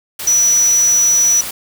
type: tone in noise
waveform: sine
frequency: 5900 Hz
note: F#8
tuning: 6 cents flat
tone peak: -9 dBFS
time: 0.27-1.41 s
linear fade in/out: 5 ms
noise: white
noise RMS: -25 dBFS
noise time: 0.19-1.51 s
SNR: +13 dB
effects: none